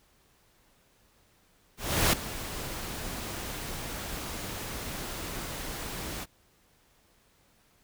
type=noise with ADSR envelope; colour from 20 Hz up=pink; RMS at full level=-22 dBFS; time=1.77-6.26 s; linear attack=360 ms; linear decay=6 ms; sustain=-15 dB; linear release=35 ms; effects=pink hiss -65 dBFS RMS until 7.83 s